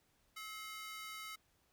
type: ring-modulated tone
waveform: sawtooth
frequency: 1708 Hz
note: G#6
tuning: 48 cents sharp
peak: -39 dBFS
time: 0.36-1.36 s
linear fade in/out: 10 ms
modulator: 413 Hz
effects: pink hiss -75 dBFS RMS until 1.72 s